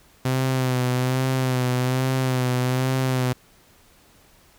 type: tone with vibrato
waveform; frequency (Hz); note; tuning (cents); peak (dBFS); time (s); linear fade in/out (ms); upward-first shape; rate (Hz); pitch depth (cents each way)
sawtooth; 128.3; C3; -34; -16; 0.25-3.33; 5; sine; 1.2; 38
effects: pink hiss -55 dBFS RMS until 4.58 s